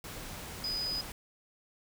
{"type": "tone in noise", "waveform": "sine", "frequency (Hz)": 4978, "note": "D#8", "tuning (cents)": 0, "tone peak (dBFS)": -32, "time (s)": [0.64, 1.01], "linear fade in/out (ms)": 2, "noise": "pink", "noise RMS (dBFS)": -43, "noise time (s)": [0.04, 1.12], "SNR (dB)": 8, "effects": []}